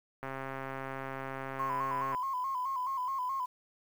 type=click train; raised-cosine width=0.5 ms; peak=-23 dBFS; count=258; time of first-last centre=0.23-2.148 s; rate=134 Hz
type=tone with vibrato; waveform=sine; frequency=1039 Hz; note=C6; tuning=12 cents flat; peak=-31 dBFS; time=1.59-3.46 s; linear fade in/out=10 ms; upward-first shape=square; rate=4.7 Hz; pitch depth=64 cents each way
effects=low-pass 2000 Hz 12 dB/octave + 9-bit